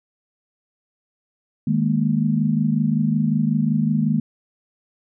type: chord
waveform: sine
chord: D# suspended fourth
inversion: none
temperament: equal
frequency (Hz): 155.56 / 207.7 / 233.1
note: D#3 / G#3 / A#3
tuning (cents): 0 / 0 / 0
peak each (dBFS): -21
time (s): 1.67-4.2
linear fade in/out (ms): 5
effects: none